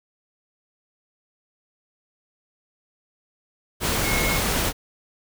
sine tone in noise, 2174 Hz, C#7, 34 cents flat, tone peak -26 dBFS, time 4.03-4.41 s, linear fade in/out 50 ms, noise pink, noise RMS -23 dBFS, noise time 3.8-4.73 s, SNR -6 dB, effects none

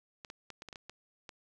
clicks, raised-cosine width 0.2 ms, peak -28 dBFS, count 9, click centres 0.248 / 0.301 / 0.503 / 0.621 / 0.687 / 0.728 / 0.758 / 0.896 / 1.292 s, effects none

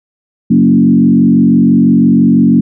sine tone with frequency modulation, 230.3 Hz, A#3, 21 cents flat, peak -4 dBFS, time 0.5-2.61 s, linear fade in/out 10 ms, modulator 46 Hz, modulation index 1.3, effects none

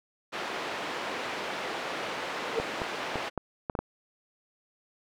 pink band-pass noise, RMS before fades -35 dBFS, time 0.32-3.3 s, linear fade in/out 20 ms, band 390 to 3100 Hz, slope 12 dB/octave
sine tone with exponential growth, 455.2 Hz, A#4, 41 cents flat, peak -21 dBFS, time 2.5-2.59 s, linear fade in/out 1 ms, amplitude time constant 19 ms
clicks, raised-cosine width 1 ms, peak -16 dBFS, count 7, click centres 2.6 / 2.818 / 3.157 / 3.377 / 3.698 / 3.752 / 3.79 s
effects none

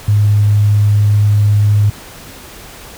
sine tone, 103.83 Hz, G#2, in tune, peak -7 dBFS, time 0.08-1.9 s, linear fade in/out 5 ms, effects pink hiss -34 dBFS RMS until 2.97 s

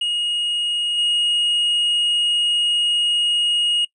triangle tone with level steps, 2875 Hz, F7, 50 cents sharp, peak -17 / -14 dBFS, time 0.01-3.85 s, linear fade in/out 5 ms, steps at 0.97 s, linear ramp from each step 20 ms, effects noise-tail reverb RT60 0.1 s tail -23 dB re dry + resampled to 24000 Hz

